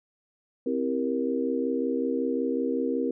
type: chord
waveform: sine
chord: C dominant seventh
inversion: none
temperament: just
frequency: 261.6 / 327 / 392.4 / 470.9 Hz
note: C4 / E4 / G4 / Bb4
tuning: 0 / -14 / +2 / +18 cents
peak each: -28 / -32 / -33 / -29 dBFS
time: 0.66-3.11 s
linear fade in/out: 5 ms
effects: none